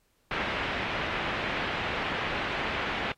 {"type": "low-pass noise", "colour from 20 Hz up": "white", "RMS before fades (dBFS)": -32, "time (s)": [0.31, 3.12], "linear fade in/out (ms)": 2, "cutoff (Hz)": 2700, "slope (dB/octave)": 24, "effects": ["pink hiss -71 dBFS RMS until 3.17 s", "AAC 48 kbps"]}